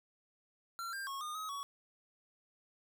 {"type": "tone with pitch steps", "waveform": "square", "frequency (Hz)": [1366, 1593, 1095, 1221, 1269, 1123], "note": ["F6", "G6", "C#6", "D#6", "D#6", "C#6"], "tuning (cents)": [-39, 27, -22, -33, 34, 22], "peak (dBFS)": -40, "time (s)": [0.79, 1.63], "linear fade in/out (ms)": 0, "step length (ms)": 140, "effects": []}